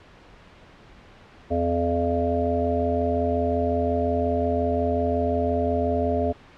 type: harmonic tone with a mistuned harmonic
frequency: 85.6 Hz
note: F2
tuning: 34 cents flat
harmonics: 1 / 3 / 5 / 7 / 8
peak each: -27 / -27 / -27 / -27 / -27 dBFS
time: 1.5-6.33 s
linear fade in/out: 20 ms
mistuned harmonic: 1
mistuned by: -68 cents
effects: pink hiss -49 dBFS RMS until 6.57 s + low-pass 3000 Hz 12 dB/octave